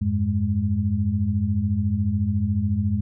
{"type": "tone cluster", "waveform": "sine", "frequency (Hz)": [89.8, 103.8, 207.4], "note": ["F2", "G#2", "G#3"], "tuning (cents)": [49, 0, -2], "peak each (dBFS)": -24, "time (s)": [0.01, 3.01], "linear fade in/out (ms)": 10, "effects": []}